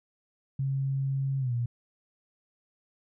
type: tone with pitch glide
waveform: sine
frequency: 135.9 to 119.68 Hz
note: C#3 to A#2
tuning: -34 to +46 cents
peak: -26 dBFS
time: 0.59-1.66 s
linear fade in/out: 5 ms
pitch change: -220 cents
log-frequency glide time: 1.39-1.53 s
effects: none